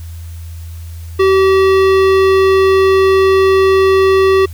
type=tone with hard clipping; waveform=sine; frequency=383.6 Hz; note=G4; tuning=37 cents flat; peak=-9 dBFS; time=1.19-4.46 s; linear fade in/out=10 ms; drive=16 dB; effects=added 83 Hz sine -25 dBFS peak until 4.53 s + white hiss -43 dBFS RMS until 4.53 s